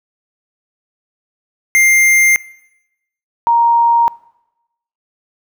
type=tone pair in turn; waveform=square / sine; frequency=2100 / 935.4 Hz; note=C7 / A#5; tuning=+6 / +6 cents; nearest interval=octave + major second; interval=1400 cents; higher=first; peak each=-8 dBFS; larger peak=neither; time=1.75-2.36 / 3.47-4.08 s; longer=neither; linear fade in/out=0 ms; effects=noise-tail reverb RT60 0.9 s tail -21 dB re dry